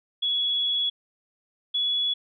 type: tone pair in turn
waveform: sine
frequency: 3371 / 3391 Hz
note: G#7 / G#7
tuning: +25 / +35 cents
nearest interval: unison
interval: 10 cents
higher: second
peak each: -22 dBFS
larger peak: neither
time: 0.22-0.9 / 1.74-2.14 s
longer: first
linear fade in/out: 10 ms
effects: none